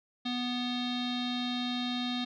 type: tone with low-pass filter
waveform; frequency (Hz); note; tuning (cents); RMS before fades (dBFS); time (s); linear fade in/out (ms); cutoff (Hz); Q
square; 246.5; B3; -3; -33; 0.25-2.25; 10; 3800; 9.4
effects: none